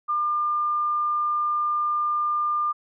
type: tone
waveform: sine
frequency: 1200 Hz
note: D6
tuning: 37 cents sharp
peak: -21 dBFS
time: 0.08-2.73 s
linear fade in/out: 20 ms
effects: none